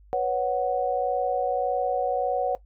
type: chord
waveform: sine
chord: B suspended second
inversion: none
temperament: just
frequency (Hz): 493.9 / 555.6 / 740.8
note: B4 / C#5 / F#5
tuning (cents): 0 / +4 / +2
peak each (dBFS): -28 / -27 / -25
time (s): 0.13-2.55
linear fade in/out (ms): 0
effects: noise-tail reverb RT60 0.1 s tail -17 dB re dry + added 50 Hz sine -50 dBFS peak until 2.65 s